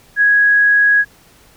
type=tone; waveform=sine; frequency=1661.2 Hz; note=G#6; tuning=in tune; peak=-8 dBFS; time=0.16-1.05 s; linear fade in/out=50 ms; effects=pink hiss -48 dBFS RMS until 1.56 s